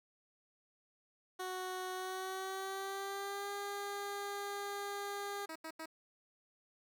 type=tone with pitch glide; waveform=15% pulse; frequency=370 to 403.5 Hz; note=F#4 to G#4; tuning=0 to -50 cents; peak=-33 dBFS; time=1.39-5.46 s; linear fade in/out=10 ms; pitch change=+150 cents; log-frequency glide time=1.93-3.51 s
type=tone bursts; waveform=10% pulse; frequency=320.1 Hz; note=D#4; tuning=49 cents sharp; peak=-35 dBFS; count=3; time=5.49-5.858 s; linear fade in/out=5 ms; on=66 ms; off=85 ms
effects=none